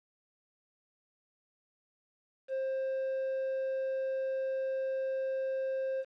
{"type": "tone with quantisation", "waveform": "triangle", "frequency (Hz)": 530, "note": "C5", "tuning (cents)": 22, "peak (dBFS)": -29, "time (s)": [2.48, 6.05], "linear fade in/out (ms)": 50, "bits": 9, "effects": ["low-pass 3000 Hz 12 dB/octave"]}